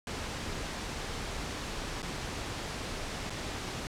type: noise with dropouts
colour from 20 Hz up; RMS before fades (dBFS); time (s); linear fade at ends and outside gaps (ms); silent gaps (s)
pink; -37; 0.07-3.87; 1; 2.02-2.028 / 3.298-3.304
effects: low-pass 7000 Hz 12 dB/octave